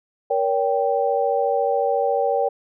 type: chord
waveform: sine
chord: G diminished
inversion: first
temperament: just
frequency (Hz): 470.4 / 564.5 / 784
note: Bb4 / Db5 / G5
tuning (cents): +16 / +31 / 0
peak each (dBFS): -22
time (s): 0.3-2.49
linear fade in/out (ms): 10
effects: none